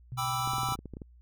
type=tone with tremolo; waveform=sine; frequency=125.1 Hz; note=B2; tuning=23 cents sharp; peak=-34 dBFS; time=0.12-0.73 s; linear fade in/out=0 ms; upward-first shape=sine; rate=19 Hz; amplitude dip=40%
type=chord; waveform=square; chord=E minor seventh; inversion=first; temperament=equal; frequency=784 / 987.8 / 1174.7 / 1318.5 Hz; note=G5 / B5 / D6 / E6; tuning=0 / 0 / 0 / 0 cents; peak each=-36 / -37 / -38 / -34 dBFS; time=0.17-0.76 s; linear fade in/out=20 ms
type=clicks; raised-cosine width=3 ms; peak=-28 dBFS; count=12; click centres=0.475 / 0.535 / 0.583 / 0.633 / 0.688 / 0.722 / 0.753 / 0.79 / 0.857 / 0.937 / 0.969 / 1.018 s
effects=added 60 Hz sine -53 dBFS peak until 1.21 s